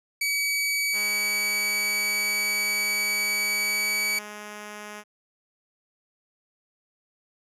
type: tone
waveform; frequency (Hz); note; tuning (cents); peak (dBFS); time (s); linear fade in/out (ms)
sawtooth; 2275; C#7; +44; -20; 0.21-4.19; 5
type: tone with pitch glide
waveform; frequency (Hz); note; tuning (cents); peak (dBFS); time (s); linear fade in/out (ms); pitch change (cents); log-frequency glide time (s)
5% pulse; 207.7 to 209.3; G#3 to G#3; 0 to +14; -26; 0.92-5.04; 50; +14; 3.58-3.89
effects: resampled to 32000 Hz